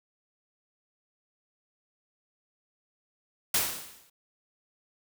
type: noise with exponential decay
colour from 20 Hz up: white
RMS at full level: -23 dBFS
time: 3.54-4.1 s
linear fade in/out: 5 ms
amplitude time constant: 120 ms
effects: none